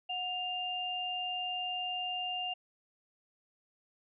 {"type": "tone pair together", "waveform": "sine", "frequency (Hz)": [730, 2800], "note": ["F#5", "F7"], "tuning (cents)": [-24, 4], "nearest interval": "octave + major seventh", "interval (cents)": 2328, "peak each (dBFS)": [-38, -35], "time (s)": [0.09, 2.54], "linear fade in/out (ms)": 10, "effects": []}